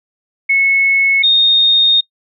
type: tone pair in turn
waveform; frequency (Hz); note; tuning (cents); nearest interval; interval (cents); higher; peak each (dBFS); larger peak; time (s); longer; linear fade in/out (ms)
sine; 2195 / 3692; C#7 / A#7; -18 / -17; major sixth; 901; second; -9 / -7; second; 0.49-1.23 / 1.23-2.01; second; 10
effects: noise-tail reverb RT60 0.1 s tail -24 dB re dry